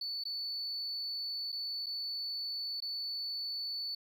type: tone with dropouts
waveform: triangle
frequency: 4473 Hz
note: C#8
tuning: 15 cents sharp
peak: -33 dBFS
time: 0.01-3.95 s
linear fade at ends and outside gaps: 5 ms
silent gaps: 0.238-0.252 / 1.52-1.525 / 1.861-1.866 / 2.804-2.821 s
effects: tanh soft clip ceiling -32 dBFS